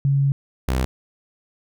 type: tone pair in turn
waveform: sine / sawtooth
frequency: 138.9 / 64.39 Hz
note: C#3 / C2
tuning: +4 / -27 cents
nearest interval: octave + minor second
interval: 1331 cents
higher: first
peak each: -15 dBFS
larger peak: neither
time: 0.05-0.32 / 0.68-0.85 s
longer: first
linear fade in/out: 0 ms
effects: none